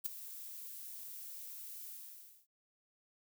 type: noise with ADSR envelope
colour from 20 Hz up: violet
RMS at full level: -33 dBFS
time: 0.04-2.47 s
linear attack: 22 ms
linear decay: 3 ms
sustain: -15 dB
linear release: 590 ms
effects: none